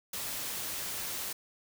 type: noise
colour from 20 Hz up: white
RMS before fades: -37 dBFS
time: 0.13-1.33 s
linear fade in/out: 5 ms
effects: none